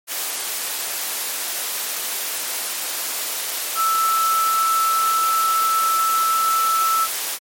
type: tone in noise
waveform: sine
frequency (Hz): 1318.5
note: E6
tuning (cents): 0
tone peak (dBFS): -16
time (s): 3.75-7.08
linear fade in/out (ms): 50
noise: white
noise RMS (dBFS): -25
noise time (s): 0.07-7.39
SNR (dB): +6
effects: high-pass 400 Hz 12 dB/octave + MP3 64 kbps